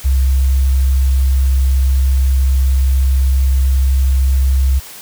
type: tone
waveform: sine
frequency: 66.3 Hz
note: C2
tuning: 23 cents sharp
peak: -9 dBFS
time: 0.04-4.8 s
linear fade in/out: 20 ms
effects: white hiss -34 dBFS RMS until 5.01 s